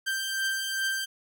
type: beating tone pair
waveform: sawtooth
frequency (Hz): 1568 / 1570.5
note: G6 / G6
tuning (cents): 0 / +3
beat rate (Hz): 2.5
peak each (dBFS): -31 / -25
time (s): 0.06-1.06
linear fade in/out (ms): 20
effects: none